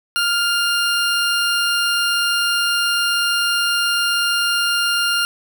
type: tone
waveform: 20% pulse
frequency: 1403 Hz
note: F6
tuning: 8 cents sharp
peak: -11 dBFS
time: 0.16-5.25 s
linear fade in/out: 0 ms
effects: none